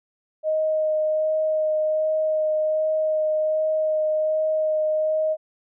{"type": "tone with vibrato", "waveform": "sine", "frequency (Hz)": 622.3, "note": "D#5", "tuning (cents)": 0, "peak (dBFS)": -19, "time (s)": [0.43, 5.37], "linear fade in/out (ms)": 50, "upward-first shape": "sine", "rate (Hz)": 1.3, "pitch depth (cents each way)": 10, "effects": []}